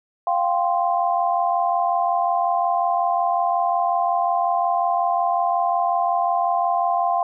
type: chord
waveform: sine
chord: F suspended second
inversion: none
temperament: equal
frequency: 698.5 / 784 / 1046.5 Hz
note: F5 / G5 / C6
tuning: 0 / 0 / 0 cents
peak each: -20 / -23 / -24 dBFS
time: 0.27-7.23 s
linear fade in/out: 2 ms
effects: none